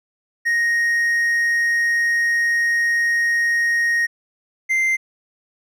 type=tone pair in turn; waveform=triangle; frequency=1869 / 2085 Hz; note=A#6 / C7; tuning=+4 / -7 cents; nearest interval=major second; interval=189 cents; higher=second; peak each=-14 dBFS; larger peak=neither; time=0.45-4.07 / 4.69-4.97 s; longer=first; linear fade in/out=20 ms; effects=none